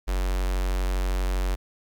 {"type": "tone with notch filter", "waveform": "square", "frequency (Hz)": 46.25, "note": "F#1", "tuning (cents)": 0, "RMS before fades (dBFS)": -25, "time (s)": [0.07, 1.56], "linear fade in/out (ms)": 20, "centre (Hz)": 160, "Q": 0.74, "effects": ["10-bit"]}